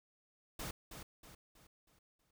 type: noise with echo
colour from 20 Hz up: pink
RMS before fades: -43 dBFS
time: 0.59-0.71 s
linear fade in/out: 5 ms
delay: 320 ms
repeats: 5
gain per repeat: -7 dB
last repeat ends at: 2.31 s
effects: none